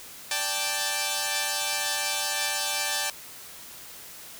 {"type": "chord", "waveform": "5% pulse", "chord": "D suspended fourth", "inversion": "none", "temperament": "equal", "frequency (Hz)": [587.3, 784, 880], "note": ["D5", "G5", "A5"], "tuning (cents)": [0, 0, 0], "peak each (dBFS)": [-21, -18, -18], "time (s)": [0.31, 3.1], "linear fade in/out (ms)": 2, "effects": ["white hiss -44 dBFS RMS until 4.39 s"]}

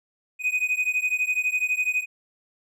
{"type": "beating tone pair", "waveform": "triangle", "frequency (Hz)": [2492, 2504], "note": ["D#7", "D#7"], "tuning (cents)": [2, 10], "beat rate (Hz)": 12, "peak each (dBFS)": [-23, -24], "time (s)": [0.39, 2.06], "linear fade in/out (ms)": 50, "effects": []}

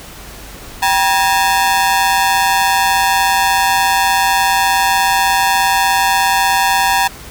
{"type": "ring-modulated tone", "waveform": "sawtooth", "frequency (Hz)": 870, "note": "A5", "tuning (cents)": -20, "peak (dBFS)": -4, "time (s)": [0.82, 7.08], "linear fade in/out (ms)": 10, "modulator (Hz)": 88.3, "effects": ["added 50 Hz sine -38 dBFS peak until 7.3 s", "pink hiss -34 dBFS RMS until 7.3 s"]}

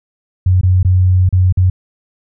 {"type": "tone with dropouts", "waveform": "sine", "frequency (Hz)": 92, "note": "F#2", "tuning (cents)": -9, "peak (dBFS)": -7, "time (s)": [0.46, 1.7], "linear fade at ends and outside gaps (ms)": 5, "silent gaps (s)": [[0.612, 0.632], [0.83, 0.848], [1.291, 1.326], [1.525, 1.572]], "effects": []}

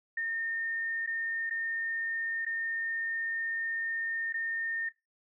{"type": "tone with dropouts", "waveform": "sine", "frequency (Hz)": 1824, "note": "A#6", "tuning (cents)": -38, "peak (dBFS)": -30, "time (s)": [0.17, 4.89], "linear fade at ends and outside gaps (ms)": 5, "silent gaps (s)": [[1.063, 1.073], [1.497, 1.507], [2.451, 2.463], [4.326, 4.34]], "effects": ["noise-tail reverb RT60 0.2 s tail -17 dB re dry"]}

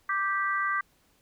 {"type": "harmonic tone", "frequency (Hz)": 392, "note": "G4", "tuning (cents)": 0, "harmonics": [3, 4, 5], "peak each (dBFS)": [-28, -30, -32], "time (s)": [0.09, 0.81], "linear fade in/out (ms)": 5, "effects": ["pink hiss -66 dBFS RMS until 1.21 s"]}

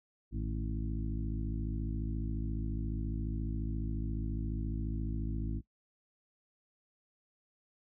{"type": "harmonic tone with a mistuned harmonic", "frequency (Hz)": 54.4, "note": "A1", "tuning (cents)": -19, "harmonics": [1, 2, 3, 4, 5, 6], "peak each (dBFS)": [-35, -40, -44, -43, -44, -46], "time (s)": [0.31, 5.62], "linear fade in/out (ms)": 50, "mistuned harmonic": 3, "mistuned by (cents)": -88, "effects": ["noise-tail reverb RT60 0.1 s tail -18 dB re dry"]}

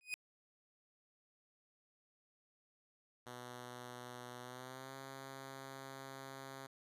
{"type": "tone with exponential growth", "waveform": "40% pulse", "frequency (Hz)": 2493, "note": "D#7", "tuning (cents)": 3, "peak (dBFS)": -34, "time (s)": [0.01, 0.14], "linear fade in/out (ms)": 0, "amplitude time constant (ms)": 27}
{"type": "tone with pitch glide", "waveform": "5% pulse", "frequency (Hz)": [123.47, 134.64], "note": ["B2", "C3"], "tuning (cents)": [0, 50], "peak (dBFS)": -37, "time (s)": [3.26, 6.67], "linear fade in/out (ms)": 10, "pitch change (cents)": 150, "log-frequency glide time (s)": [4.41, 4.95]}
{"effects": ["resampled to 32000 Hz"]}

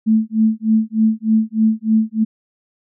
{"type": "tone with tremolo", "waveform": "sine", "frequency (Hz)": 219.9, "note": "A3", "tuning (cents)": -1, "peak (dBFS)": -9, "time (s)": [0.06, 2.25], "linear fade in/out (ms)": 20, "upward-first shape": "sine", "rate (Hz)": 3.3, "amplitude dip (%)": 100, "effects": []}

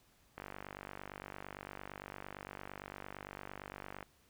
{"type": "click train", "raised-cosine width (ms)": 0.5, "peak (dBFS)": -29, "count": 179, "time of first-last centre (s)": [0.38, 4.028], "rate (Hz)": 48.8, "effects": ["pink hiss -69 dBFS RMS until 4.29 s"]}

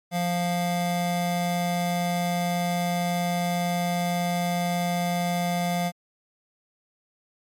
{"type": "tone pair together", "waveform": "square", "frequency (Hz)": [175, 700], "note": ["F3", "F5"], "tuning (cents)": [4, 4], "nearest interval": "2 octaves", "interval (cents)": 2400, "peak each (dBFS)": [-26, -28], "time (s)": [0.11, 5.92], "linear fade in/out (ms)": 50, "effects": ["MP3 64 kbps"]}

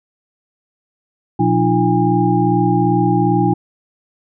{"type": "tone cluster", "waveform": "sine", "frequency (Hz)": [121.1, 178.6, 300.5, 343, 812], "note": ["B2", "F3", "D4", "F4", "G#5"], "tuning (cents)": [-34, 39, 40, -31, -39], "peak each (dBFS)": -18, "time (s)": [1.39, 3.54], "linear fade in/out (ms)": 10, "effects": []}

